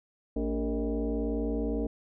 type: tone with frequency modulation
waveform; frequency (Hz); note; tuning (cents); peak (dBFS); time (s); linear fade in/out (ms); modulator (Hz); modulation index
sine; 116.54; A#2; 0; -27; 0.36-1.87; 5; 171; 2.4
effects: none